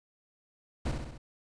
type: noise with echo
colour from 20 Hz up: brown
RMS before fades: -30 dBFS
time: 0.85-0.92 s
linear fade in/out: 10 ms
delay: 65 ms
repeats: 4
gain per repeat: -4 dB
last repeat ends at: 1.18 s
effects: resampled to 22050 Hz